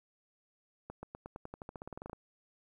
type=accelerating click train; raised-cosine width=1 ms; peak=-29 dBFS; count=18; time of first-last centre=0.9-2.131 s; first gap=130 ms; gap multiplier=0.92; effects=11-bit